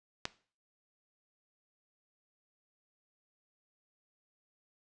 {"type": "click", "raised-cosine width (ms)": 0.2, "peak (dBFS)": -15, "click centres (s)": 0.254, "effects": ["noise-tail reverb RT60 0.4 s tail -17 dB re dry", "resampled to 22050 Hz"]}